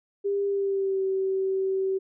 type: tone with pitch glide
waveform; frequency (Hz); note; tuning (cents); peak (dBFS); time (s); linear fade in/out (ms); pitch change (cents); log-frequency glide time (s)
sine; 400.3 to 383.1; G4 to G4; +36 to -40; -23; 0.24-1.99; 20; -76; 0.46-1.03
effects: none